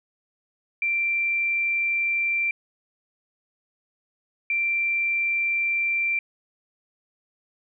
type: tone pair in turn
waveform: sine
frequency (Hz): 2356 / 2356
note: D7 / D7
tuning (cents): +5 / +5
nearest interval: unison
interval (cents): 0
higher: neither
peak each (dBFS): -21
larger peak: neither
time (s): 0.82-2.51 / 4.5-6.19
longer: neither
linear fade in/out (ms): 2
effects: none